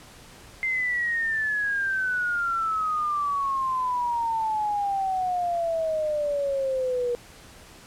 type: exponential sweep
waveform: sine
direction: down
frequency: 2093 to 478.7 Hz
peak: -23 dBFS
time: 0.63-7.15 s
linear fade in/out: 0 ms
effects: pink hiss -48 dBFS RMS until 7.86 s + low-pass 11000 Hz 12 dB/octave